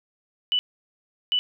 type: tone bursts at uneven times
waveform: sine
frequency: 2973 Hz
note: F#7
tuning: 8 cents sharp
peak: -19 dBFS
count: 2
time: 0.52-0.59 / 1.32-1.39 s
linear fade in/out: 0 ms
effects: none